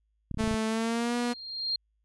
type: clicks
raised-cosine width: 5 ms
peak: -22 dBFS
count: 8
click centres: 0.313 / 0.344 / 0.374 / 0.408 / 0.44 / 0.476 / 0.512 / 0.542 s
type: tone with pitch glide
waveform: sawtooth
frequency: 220 to 241.3 Hz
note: A3 to B3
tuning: 0 to -40 cents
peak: -23 dBFS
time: 0.38-1.34 s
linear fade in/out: 20 ms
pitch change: +160 cents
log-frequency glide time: 0.67-1.16 s
type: tone with exponential growth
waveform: sine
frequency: 4210 Hz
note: C8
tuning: 10 cents sharp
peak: -25 dBFS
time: 0.84-1.76 s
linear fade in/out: 5 ms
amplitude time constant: 200 ms
effects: added 53 Hz sine -70 dBFS peak until 2.04 s + resampled to 24000 Hz